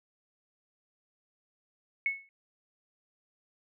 sine tone with exponential decay, 2200 Hz, C#7, 14 cents flat, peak -23 dBFS, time 2.06-2.29 s, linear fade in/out 1 ms, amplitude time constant 48 ms, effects none

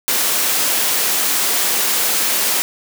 white high-pass noise, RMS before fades -17 dBFS, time 0.08-2.62 s, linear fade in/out 0 ms, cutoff 240 Hz, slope 12 dB/octave, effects none

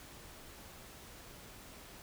silence, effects pink hiss -53 dBFS RMS until 2.02 s

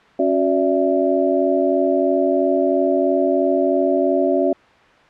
sine tone cluster, 275.3 / 368.2 / 581 / 664 Hz, C#4 / F#4 / D5 / E5, -12 / -8 / -19 / +12 cents, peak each -20 dBFS, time 0.19-4.53 s, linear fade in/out 5 ms, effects white hiss -49 dBFS RMS until 5.09 s + low-pass 2000 Hz 12 dB/octave

